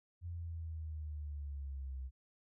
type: exponential sweep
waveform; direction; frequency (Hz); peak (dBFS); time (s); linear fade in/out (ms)
sine; down; 87.31 to 64.3; -40; 0.21-2.11; 50
effects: none